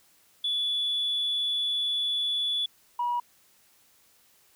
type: tone pair in turn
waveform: sine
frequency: 3437 / 964.5 Hz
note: A7 / B5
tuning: -41 / -41 cents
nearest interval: octave + minor seventh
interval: 2200 cents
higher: first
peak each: -24 dBFS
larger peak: neither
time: 0.44-2.66 / 2.99-3.2 s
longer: first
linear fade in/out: 5 ms
effects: tanh soft clip ceiling -21 dBFS + white hiss -62 dBFS RMS until 4.55 s